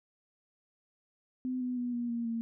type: tone with pitch steps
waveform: sine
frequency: 254.8 / 249.6 / 244.4 / 239.4 / 234.5 / 229.6 Hz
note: C4 / B3 / B3 / A#3 / A#3 / A#3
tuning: -46 / +19 / -18 / +46 / +11 / -26 cents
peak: -31 dBFS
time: 1.45-2.41 s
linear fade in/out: 0 ms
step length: 160 ms
effects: none